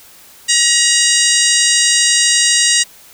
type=harmonic tone; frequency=952 Hz; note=A#5; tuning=36 cents sharp; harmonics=2 / 3 / 4 / 5 / 6 / 7 / 8 / 9; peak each=-18 / -18 / -18 / -18 / -18 / -18 / -18 / -18 dBFS; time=0.48-2.84 s; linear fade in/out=20 ms; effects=white hiss -42 dBFS RMS until 3.13 s